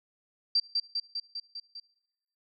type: tone with echo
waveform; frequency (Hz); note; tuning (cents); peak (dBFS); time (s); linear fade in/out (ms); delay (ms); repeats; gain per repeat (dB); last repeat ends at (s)
sine; 4699; D8; 0; -21; 0.55-0.6; 5; 200; 6; -3; 1.8
effects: noise-tail reverb RT60 1.0 s tail -23 dB re dry + MP3 96 kbps